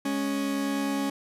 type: tone pair together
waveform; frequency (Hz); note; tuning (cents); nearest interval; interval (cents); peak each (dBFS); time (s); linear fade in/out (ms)
40% pulse; 207.7 / 277.2; G#3 / C#4; 0 / 0; perfect fourth; 500; -32 / -26; 0.05-1.1; 5
effects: resampled to 32000 Hz + 10-bit